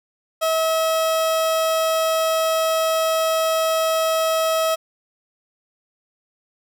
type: tone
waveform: 30% pulse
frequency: 644 Hz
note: E5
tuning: 41 cents flat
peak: -15 dBFS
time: 0.41-4.76 s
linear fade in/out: 20 ms
effects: none